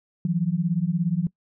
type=beating tone pair; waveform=sine; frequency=162.8 / 179.8 Hz; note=E3 / F#3; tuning=-21 / -49 cents; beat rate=17 Hz; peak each=-24 / -23 dBFS; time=0.25-1.27 s; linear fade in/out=2 ms; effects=noise-tail reverb RT60 0.1 s tail -22 dB re dry